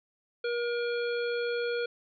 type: harmonic tone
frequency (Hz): 476.5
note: A#4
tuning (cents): +38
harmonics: 1 / 3 / 5 / 7 / 9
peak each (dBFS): -29 / -36 / -42 / -44 / -45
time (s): 0.44-1.86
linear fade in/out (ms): 5
effects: none

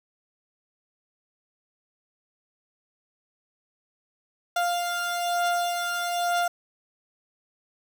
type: beating tone pair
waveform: 30% pulse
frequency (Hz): 698.5 / 699.6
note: F5 / F5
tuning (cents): 0 / +3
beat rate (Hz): 1.1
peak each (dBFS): -28 / -23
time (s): 4.56-6.48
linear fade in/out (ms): 5
effects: none

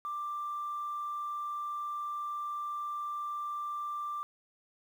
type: tone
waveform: sine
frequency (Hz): 1181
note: D6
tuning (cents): +9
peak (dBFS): -33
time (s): 0.05-4.23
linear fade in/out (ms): 0
effects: tanh soft clip ceiling -30 dBFS + 10-bit

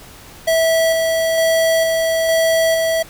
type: tone with tremolo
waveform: square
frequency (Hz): 653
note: E5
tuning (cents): -17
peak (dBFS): -13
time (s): 0.47-3.03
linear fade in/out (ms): 10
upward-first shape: square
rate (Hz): 1.1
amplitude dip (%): 25
effects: pink hiss -40 dBFS RMS until 3.09 s

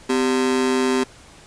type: ring-modulated tone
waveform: 45% pulse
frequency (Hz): 323.6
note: E4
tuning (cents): -32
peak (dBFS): -14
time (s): 0.09-1.04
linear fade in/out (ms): 10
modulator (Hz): 68.3
effects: pink hiss -46 dBFS RMS until 1.46 s + resampled to 22050 Hz

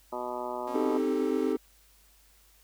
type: harmonic tone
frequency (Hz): 123.47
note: B2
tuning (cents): 0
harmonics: 2 / 3 / 4 / 5 / 6 / 7 / 8 / 9 / 10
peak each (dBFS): -44 / -39 / -44 / -37 / -46 / -38 / -40 / -47 / -44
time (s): 0.12-0.98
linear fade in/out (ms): 10
type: tone with vibrato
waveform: sawtooth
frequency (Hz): 270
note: C#4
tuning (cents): -45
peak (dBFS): -38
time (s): 0.67-1.53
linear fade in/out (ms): 5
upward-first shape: triangle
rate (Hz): 5.9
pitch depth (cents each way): 19
type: chord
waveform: triangle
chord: A half-diminished seventh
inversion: first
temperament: equal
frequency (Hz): 261.6 / 311.1 / 392 / 440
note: C4 / Eb4 / G4 / A4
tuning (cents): 0 / 0 / 0 / 0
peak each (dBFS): -29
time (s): 0.74-1.57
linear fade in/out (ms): 10
effects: added 50 Hz sine -62 dBFS peak until 2.63 s + white hiss -62 dBFS RMS until 2.63 s

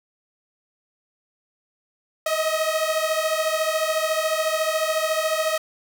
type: beating tone pair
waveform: sawtooth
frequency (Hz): 625 / 639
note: D#5 / D#5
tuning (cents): +8 / +46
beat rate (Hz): 14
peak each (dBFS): -20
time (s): 2.26-5.58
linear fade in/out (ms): 5
effects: none

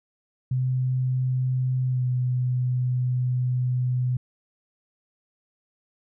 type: tone with pitch glide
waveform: sine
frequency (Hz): 128.3 to 125.66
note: C3 to B2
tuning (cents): -34 to +30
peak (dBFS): -21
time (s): 0.51-4.17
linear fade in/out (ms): 5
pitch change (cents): -36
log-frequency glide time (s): 1.88-2.04
effects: none

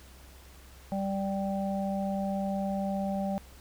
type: harmonic tone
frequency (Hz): 195.5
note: G3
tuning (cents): -4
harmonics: 1 / 3 / 4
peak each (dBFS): -30 / -35 / -36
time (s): 0.92-3.38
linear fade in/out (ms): 0
effects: added 65 Hz sine -51 dBFS peak until 3.6 s + pink hiss -55 dBFS RMS until 3.6 s

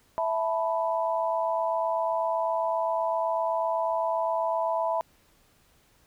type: chord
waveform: sine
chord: E suspended fourth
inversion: none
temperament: equal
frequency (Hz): 659.3 / 880 / 987.8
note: E5 / A5 / B5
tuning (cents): 0 / 0 / 0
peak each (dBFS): -27 / -31 / -29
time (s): 0.18-5.01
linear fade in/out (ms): 0
effects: pink hiss -63 dBFS RMS until 6.06 s

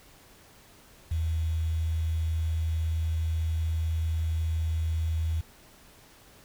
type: tone with quantisation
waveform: sine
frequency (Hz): 80.9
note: E2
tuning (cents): -32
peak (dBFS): -25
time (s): 1.11-5.41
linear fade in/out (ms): 5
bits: 8
effects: pink hiss -55 dBFS RMS until 6.44 s

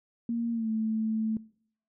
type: tone with pitch glide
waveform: sine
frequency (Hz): 233.1 to 220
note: A#3 to A3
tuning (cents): 0 to 0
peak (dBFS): -27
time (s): 0.29-1.37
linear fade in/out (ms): 2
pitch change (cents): -100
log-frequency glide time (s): 0.52-0.69
effects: noise-tail reverb RT60 0.6 s tail -22 dB re dry

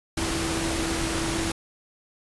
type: tone in noise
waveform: sine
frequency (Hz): 329.6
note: E4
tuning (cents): 0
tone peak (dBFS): -29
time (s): 0.17-1.52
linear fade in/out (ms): 5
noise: pink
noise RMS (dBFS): -28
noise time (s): 0.17-1.52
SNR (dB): -4
effects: resampled to 24000 Hz

